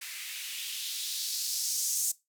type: noise with band-pass filter sweep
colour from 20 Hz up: violet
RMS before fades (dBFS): -34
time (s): 0.01-2.12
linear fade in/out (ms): 10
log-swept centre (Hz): 2000 to 7200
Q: 2.2
effects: noise-tail reverb RT60 0.2 s tail -19 dB re dry